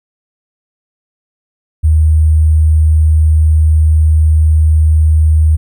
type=tone with sample-and-hold; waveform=sine; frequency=78 Hz; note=D#2; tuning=5 cents sharp; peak=-5 dBFS; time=1.83-5.57 s; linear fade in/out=20 ms; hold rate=8820 Hz; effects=none